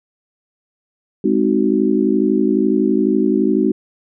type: chord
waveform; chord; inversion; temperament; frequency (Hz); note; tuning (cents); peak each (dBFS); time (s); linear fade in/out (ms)
sine; Ab dominant seventh; none; just; 207.7 / 259.6 / 311.5 / 373.8; Ab3 / C4 / Eb4 / Gb4; 0 / -13 / +2 / +18; -18; 1.24-3.72; 5
effects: none